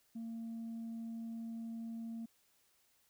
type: tone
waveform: sine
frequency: 228.1 Hz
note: A#3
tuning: 37 cents flat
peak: -39 dBFS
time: 0.15-2.26 s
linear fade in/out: 10 ms
effects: tanh soft clip ceiling -39 dBFS + white hiss -73 dBFS RMS until 3.09 s